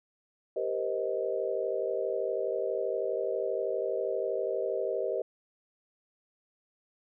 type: chord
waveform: sine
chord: C minor seventh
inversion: second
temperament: just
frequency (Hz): 392.4 / 470.9 / 523.3 / 627.9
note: G4 / Bb4 / C5 / Eb5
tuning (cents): +2 / +18 / 0 / +16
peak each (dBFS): -34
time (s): 0.56-5.22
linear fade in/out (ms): 5
effects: none